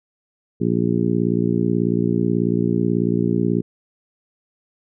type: harmonic tone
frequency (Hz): 58.27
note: A#1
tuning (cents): 0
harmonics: 2 / 3 / 4 / 5 / 6 / 7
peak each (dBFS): -25 / -21 / -22 / -26 / -24 / -26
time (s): 0.6-3.62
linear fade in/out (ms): 20
effects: none